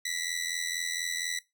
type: ring-modulated tone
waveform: 15% pulse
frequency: 1975.5 Hz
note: B6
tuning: in tune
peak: -22 dBFS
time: 0.05-1.39 s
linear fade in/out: 5 ms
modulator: 42.1 Hz
effects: noise-tail reverb RT60 0.2 s tail -18 dB re dry